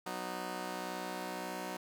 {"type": "chord", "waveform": "10% pulse", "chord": "B major", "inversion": "second", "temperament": "just", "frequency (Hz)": [185.21, 246.9, 308.7], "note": ["F#3", "B3", "D#4"], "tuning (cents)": [2, 0, -14], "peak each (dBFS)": [-34, -37, -35], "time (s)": [0.06, 1.77], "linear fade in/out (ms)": 5, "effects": []}